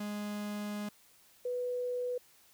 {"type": "tone pair in turn", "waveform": ["45% pulse", "sine"], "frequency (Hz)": [207.7, 494], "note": ["G#3", "B4"], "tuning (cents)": [0, 0], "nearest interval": "octave + minor third", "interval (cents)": 1500, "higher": "second", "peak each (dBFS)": [-36, -32], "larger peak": "second", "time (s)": [[0, 0.89], [1.45, 2.18]], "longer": "first", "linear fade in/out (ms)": 5, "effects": ["white hiss -63 dBFS RMS until 2.53 s"]}